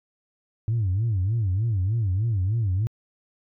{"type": "tone with vibrato", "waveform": "sine", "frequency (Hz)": 103.2, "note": "G#2", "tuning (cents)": -10, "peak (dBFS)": -19, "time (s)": [0.68, 2.87], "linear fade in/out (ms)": 0, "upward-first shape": "sine", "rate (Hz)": 3.3, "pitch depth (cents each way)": 230, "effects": ["tanh soft clip ceiling -18 dBFS"]}